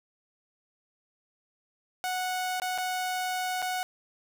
sawtooth tone with dropouts, 737 Hz, F#5, 7 cents flat, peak -25 dBFS, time 2.04-3.83 s, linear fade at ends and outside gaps 0 ms, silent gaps 2.599-2.619 / 2.778-2.784 / 3.619-3.625 s, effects none

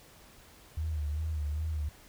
sine tone with vibrato, 76.5 Hz, D#2, 29 cents flat, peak -30 dBFS, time 0.77-1.89 s, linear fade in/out 5 ms, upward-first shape sine, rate 2.5 Hz, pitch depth 73 cents each way, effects pink hiss -56 dBFS RMS until 2.08 s

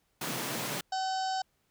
pink high-pass noise, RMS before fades -35 dBFS, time 0.21-0.81 s, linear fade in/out 5 ms, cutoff 120 Hz, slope 96 dB/octave
harmonic tone, 760 Hz, F#5, 46 cents sharp, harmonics 1 / 2 / 4 / 5 / 6 / 7 / 8 / 9 / 10, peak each -30 / -42 / -46 / -48 / -43 / -43 / -54 / -54 / -51 dBFS, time 0.92-1.42 s, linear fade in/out 5 ms
effects pink hiss -74 dBFS RMS until 1.7 s

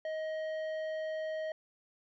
triangle tone with tanh clipping, 629 Hz, D#5, 19 cents sharp, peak -36 dBFS, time 0.05-1.52 s, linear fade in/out 2 ms, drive 14 dB, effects none

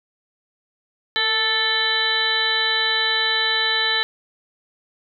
harmonic tone with a mistuned harmonic, 440 Hz, A4, in tune, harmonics 1 / 2 / 3 / 4 / 5 / 7 / 8 / 9, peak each -32 / -30 / -31 / -22 / -30 / -25 / -32 / -22 dBFS, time 1.16-4.03 s, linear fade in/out 0 ms, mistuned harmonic 1, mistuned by +48 cents, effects none

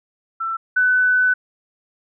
sine tone pair in turn, 1337 / 1500.7 Hz, E6 / F#6, +24 / +24 cents, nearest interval major second, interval 200 cents, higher second, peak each -21 / -13 dBFS, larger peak second, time 0.4-0.57 / 0.76-1.34 s, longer second, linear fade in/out 10 ms, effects none

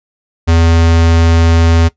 square tone, 83 Hz, E2, 12 cents sharp, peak -7 dBFS, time 0.47-1.89 s, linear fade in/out 20 ms, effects noise-tail reverb RT60 0.1 s tail -17 dB re dry + resampled to 16000 Hz

